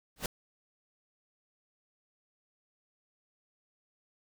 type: noise with exponential growth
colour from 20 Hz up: pink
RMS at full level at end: -28 dBFS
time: 0.16-0.26 s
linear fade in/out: 2 ms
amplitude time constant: 20 ms
effects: none